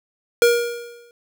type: tone with exponential decay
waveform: square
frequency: 474.4 Hz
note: A#4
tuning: 30 cents sharp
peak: -10 dBFS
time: 0.42-1.11 s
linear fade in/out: 1 ms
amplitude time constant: 150 ms
effects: none